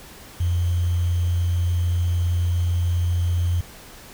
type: tone with sample-and-hold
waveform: sine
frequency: 87.31 Hz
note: F2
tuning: in tune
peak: -18 dBFS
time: 0.4-3.61 s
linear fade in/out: 5 ms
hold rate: 3150 Hz
effects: pink hiss -43 dBFS RMS until 4.13 s